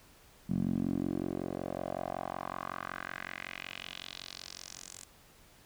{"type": "tone with band-pass filter sweep", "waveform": "10% pulse", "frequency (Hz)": 45.35, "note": "F#1", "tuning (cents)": -34, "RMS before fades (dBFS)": -38, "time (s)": [0.49, 5.05], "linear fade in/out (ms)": 10, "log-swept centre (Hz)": [190, 8000], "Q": 2.7, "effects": ["pink hiss -60 dBFS RMS until 5.65 s"]}